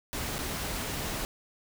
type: noise with dropouts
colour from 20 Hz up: pink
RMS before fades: -34 dBFS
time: 0.13-1.25 s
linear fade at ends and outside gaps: 0 ms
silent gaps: 0.383-0.389 s
effects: none